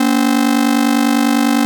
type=ring-modulated tone; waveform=45% pulse; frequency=260 Hz; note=C4; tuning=11 cents flat; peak=-8 dBFS; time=0-1.65 s; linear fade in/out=0 ms; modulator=25 Hz; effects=none